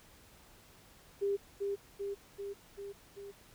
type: tone with echo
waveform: sine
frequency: 399.9 Hz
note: G4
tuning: 35 cents sharp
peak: -29 dBFS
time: 1.21-1.37 s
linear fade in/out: 20 ms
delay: 390 ms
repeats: 5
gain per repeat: -3 dB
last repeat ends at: 3.32 s
effects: pink hiss -60 dBFS RMS until 3.54 s